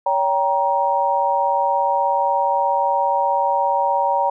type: chord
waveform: sine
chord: G diminished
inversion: second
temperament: just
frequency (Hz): 564.5 / 784 / 940.8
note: Db5 / G5 / Bb5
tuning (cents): +31 / 0 / +16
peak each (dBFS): -22 / -21 / -18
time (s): 0.06-4.3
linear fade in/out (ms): 5
effects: none